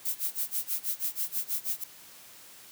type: noise with tremolo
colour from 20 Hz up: violet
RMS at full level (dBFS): -29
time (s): 0.05-1.84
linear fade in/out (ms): 5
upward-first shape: sine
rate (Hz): 6.2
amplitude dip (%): 100
effects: white hiss -51 dBFS RMS until 2.71 s + high-pass 80 Hz 12 dB/octave